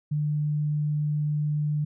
sine tone, 149.4 Hz, D3, 30 cents sharp, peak -23 dBFS, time 0.11-1.85 s, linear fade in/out 10 ms, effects none

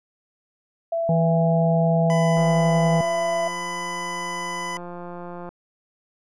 sine tone with pitch glide, 667 to 672 Hz, E5 to E5, +20 to +33 cents, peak -21 dBFS, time 0.92-3.48 s, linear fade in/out 5 ms, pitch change +13 cents, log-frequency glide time 2.16-3.01 s
harmonic tone, 163.8 Hz, E3, 11 cents flat, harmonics 1 / 3 / 5, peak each -18 / -28 / -30 dBFS, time 1.09-3.01 s, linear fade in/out 2 ms
25% pulse tone, 1000 Hz, B5, 21 cents sharp, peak -24 dBFS, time 2.1-4.77 s, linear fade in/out 0 ms
click train, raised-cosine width 1 ms, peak -23 dBFS, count 547, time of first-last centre 2.37-5.49 s, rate 175 Hz
effects resampled to 22050 Hz

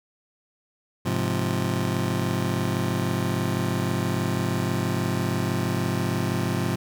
25% pulse chord, F minor, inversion first, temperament just, 104.77 / 130.96 / 174.61 Hz, Ab2 / C3 / F3, +16 / +2 / 0 cents, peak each -24 dBFS, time 1.05-6.76 s, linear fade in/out 10 ms, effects none

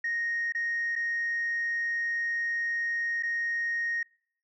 sine tone with dropouts, 1864.7 Hz, A#6, in tune, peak -26 dBFS, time 0.04-4.03 s, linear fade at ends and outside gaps 5 ms, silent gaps 0.523-0.548 / 0.955-0.96 / 3.226-3.232 s, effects noise-tail reverb RT60 0.6 s tail -26 dB re dry + tanh soft clip ceiling -24 dBFS

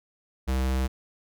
square tone, 65.2 Hz, C2, 5 cents flat, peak -24 dBFS, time 0.47-0.88 s, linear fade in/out 20 ms, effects none

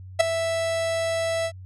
45% pulse tone with ADSR envelope, 659.3 Hz, E5, in tune, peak -11 dBFS, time 0.19-1.52 s, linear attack 16 ms, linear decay 8 ms, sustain -12 dB, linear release 67 ms, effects added 93 Hz sine -38 dBFS peak until 1.65 s + resampled to 24000 Hz

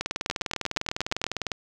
two click trains, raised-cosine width 0.2 ms, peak -9 / -10 dBFS, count 9 / 31, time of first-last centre 0.3-1.241 / 0.01-1.518 s, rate 8.5 / 19.9 Hz, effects none

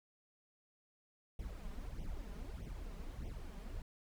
brown noise with flanger, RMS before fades -45 dBFS, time 1.39-3.82 s, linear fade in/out 2 ms, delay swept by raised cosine 0.33 to 5.03 ms, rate 1.6 Hz, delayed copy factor +0.85, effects none

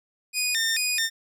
15% pulse tone with vibrato, 2118 Hz, C7, 21 cents sharp, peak -16 dBFS, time 0.33-1.1 s, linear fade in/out 50 ms, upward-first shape square, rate 2.3 Hz, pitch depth 270 cents each way, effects none

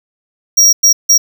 square tone bursts at uneven times, 5660 Hz, F8, 22 cents sharp, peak -5 dBFS, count 3, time 0.57-0.73 / 0.83-0.93 / 1.09-1.18 s, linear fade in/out 10 ms, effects none

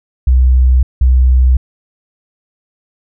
sine tone pair in turn, 63.5 / 63.5 Hz, B1 / B1, +49 / +49 cents, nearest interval unison, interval 0 cents, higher neither, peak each -5 dBFS, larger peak neither, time 0.27-0.83 / 1.01-1.57 s, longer neither, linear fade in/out 5 ms, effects none

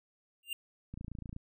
square tone with exponential growth, 2794 Hz, F7, in tune, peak -31 dBFS, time 0.43-0.53 s, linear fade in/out 2 ms, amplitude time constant 20 ms
click train, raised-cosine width 5 ms, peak -30 dBFS, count 13, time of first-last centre 0.94-1.364 s, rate 28.3 Hz
effects none

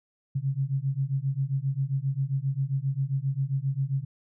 sine beating tone pair, 132.5 / 140 Hz, C3 / C#3, +22 / +18 cents, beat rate 7.5 Hz, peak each -28 dBFS, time 0.35-4.05 s, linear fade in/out 10 ms, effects none

